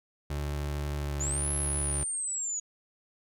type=tone with pitch glide; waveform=30% pulse; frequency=72.8 to 71.14 Hz; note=D2 to C#2; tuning=-15 to +45 cents; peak=-28 dBFS; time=0.3-2.04 s; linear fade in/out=5 ms; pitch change=-40 cents; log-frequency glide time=0.96-1.24 s
type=linear two-way sweep; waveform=sine; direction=up then down; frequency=6740 to 11000 to 6740 Hz; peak=-30 dBFS; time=1.2-2.6 s; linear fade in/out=10 ms; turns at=1.54 s
effects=none